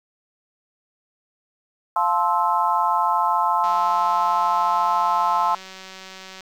sine chord, F major seventh, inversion none, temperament just, 698.5 / 873.1 / 1047.7 / 1309.6 Hz, F5 / A5 / C6 / E6, 0 / -14 / +2 / -12 cents, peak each -26 / -21 / -21 / -25 dBFS, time 1.96-5.55 s, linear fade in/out 2 ms
click train, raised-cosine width 0.2 ms, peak -22 dBFS, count 524, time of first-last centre 3.64-6.407 s, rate 189 Hz
effects 8-bit

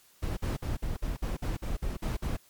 brown noise bursts, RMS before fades -31 dBFS, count 11, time 0.22-2.37 s, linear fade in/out 10 ms, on 150 ms, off 50 ms, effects white hiss -61 dBFS RMS until 2.49 s + MP3 96 kbps

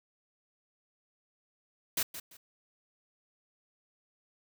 white noise with echo, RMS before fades -30 dBFS, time 1.97-2.03 s, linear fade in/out 5 ms, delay 170 ms, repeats 2, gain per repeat -12 dB, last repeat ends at 2.37 s, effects none

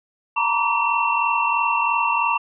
sine tone cluster, 916 / 959 / 1152 / 2711 Hz, A#5 / A#5 / D6 / E7, -31 / +49 / -34 / +48 cents, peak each -23 dBFS, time 0.36-2.38 s, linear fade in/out 10 ms, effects none

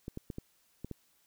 clicks, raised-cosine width 3 ms, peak -26 dBFS, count 6, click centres 0.081 / 0.174 / 0.302 / 0.384 / 0.846 / 0.913 s, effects white hiss -70 dBFS RMS until 1.26 s

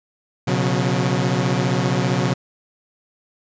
sawtooth chord, B suspended second, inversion none, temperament equal with one note detuned, 123.47 / 138.59 / 181.09 Hz, B2 / C#3 / F#3, 0 / 0 / -37 cents, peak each -18 dBFS, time 0.47-2.34 s, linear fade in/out 10 ms, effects resampled to 16000 Hz

